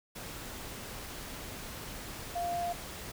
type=tone in noise; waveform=sine; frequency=696 Hz; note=F5; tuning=6 cents flat; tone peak=-31 dBFS; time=2.35-2.73 s; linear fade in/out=10 ms; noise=pink; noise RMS=-43 dBFS; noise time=0.15-3.12 s; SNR=+9 dB; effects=none